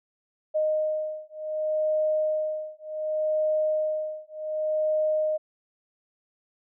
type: beating tone pair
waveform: sine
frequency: 618 / 618.67 Hz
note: D#5 / D#5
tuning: -12 / -10 cents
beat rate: 0.67 Hz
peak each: -27 dBFS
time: 0.54-5.38 s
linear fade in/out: 20 ms
effects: none